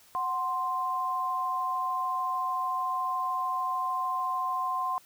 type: tone pair together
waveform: sine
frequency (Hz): 740 / 1046.5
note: F#5 / C6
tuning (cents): 0 / 0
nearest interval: tritone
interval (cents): 600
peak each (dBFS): -34 / -28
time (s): 0.15-4.98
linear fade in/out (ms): 0
effects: white hiss -58 dBFS RMS until 5.05 s